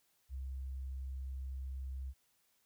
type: tone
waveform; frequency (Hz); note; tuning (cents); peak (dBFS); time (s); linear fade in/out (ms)
sine; 66; C2; +16; -39; 0.29-2.14; 50
effects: white hiss -75 dBFS RMS until 2.65 s